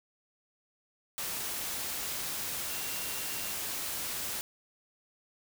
sine tone in noise, 2760 Hz, F7, 21 cents flat, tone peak -47 dBFS, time 2.7-3.55 s, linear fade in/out 0 ms, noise white, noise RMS -36 dBFS, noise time 1.18-4.41 s, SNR -14 dB, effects none

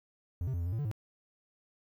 triangle tone with pitch steps, 87 / 131.2 / 86.7 / 85.1 / 89.5 / 112.5 / 146.2 / 107.2 Hz, F2 / C3 / F2 / F2 / F2 / A2 / D3 / A2, -6 / +5 / -12 / -44 / +43 / +39 / -7 / -45 cents, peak -29 dBFS, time 0.41-0.914 s, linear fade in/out 0 ms, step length 63 ms, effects 11-bit

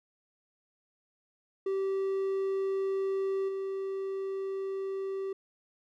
triangle tone with level steps, 387.5 Hz, G4, 20 cents flat, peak -26 / -30 dBFS, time 1.66-5.33 s, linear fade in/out 5 ms, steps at 3.48 s, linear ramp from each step 10 ms, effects none

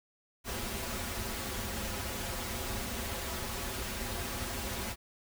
pink noise with comb filter, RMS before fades -37 dBFS, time 0.44-4.96 s, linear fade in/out 50 ms, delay 6.6 ms, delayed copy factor -0.8, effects none

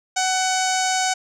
sawtooth tone with low-pass filter, 749 Hz, F#5, 21 cents sharp, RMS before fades -21 dBFS, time 0.16-1.14 s, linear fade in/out 10 ms, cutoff 6700 Hz, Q 3.9, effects none

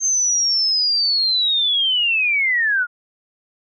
sine linear sweep, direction down, 6370 to 1396.9 Hz, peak -15 dBFS, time 0-2.87 s, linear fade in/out 50 ms, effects none

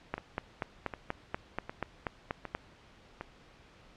two click trains, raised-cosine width 0.5 ms, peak -23 / -17 dBFS, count 5 / 11, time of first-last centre 0.18-3.21 / 0.14-2.55 s, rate 1.32 / 4.15 Hz, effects pink hiss -58 dBFS RMS until 3.96 s + low-pass 4000 Hz 12 dB/octave

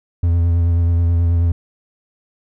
triangle tone with vibrato, 85.1 Hz, F2, 44 cents flat, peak -10 dBFS, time 0.23-1.52 s, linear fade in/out 5 ms, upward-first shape sine, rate 9.3 Hz, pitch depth 26 cents each way, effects none

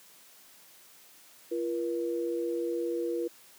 sine tone pair together, 342 / 478.9 Hz, F4 / A#4, -36 / +47 cents, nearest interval tritone, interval 583 cents, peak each -31 / -32 dBFS, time 1.51-3.28 s, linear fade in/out 10 ms, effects white hiss -56 dBFS RMS until 3.58 s + high-pass 150 Hz 12 dB/octave

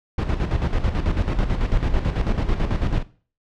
brown noise with tremolo, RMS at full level -19 dBFS, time 0.18-3.03 s, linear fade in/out 5 ms, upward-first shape square, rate 9.1 Hz, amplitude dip 60%, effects noise-tail reverb RT60 0.4 s tail -17 dB re dry + low-pass 4000 Hz 12 dB/octave

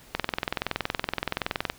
click train, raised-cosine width 0.3 ms, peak -9 dBFS, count 34, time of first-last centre 0.15-1.699 s, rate 21.3 Hz, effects pink hiss -52 dBFS RMS until 1.78 s

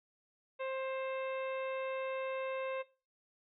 harmonic tone, 528 Hz, C5, 16 cents sharp, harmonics 1 / 2 / 3 / 4 / 5 / 6 / 7, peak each -37 / -44 / -51 / -50 / -49 / -62 / -58 dBFS, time 0.59-2.83 s, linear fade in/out 20 ms, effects noise-tail reverb RT60 0.3 s tail -17 dB re dry

